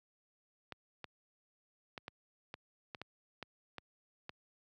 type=clicks; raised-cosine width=0.3 ms; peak=-27 dBFS; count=10; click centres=0.723 / 1.043 / 1.978 / 2.081 / 2.541 / 2.948 / 3.016 / 3.427 / 3.783 / 4.294 s; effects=high-pass 80 Hz 12 dB/octave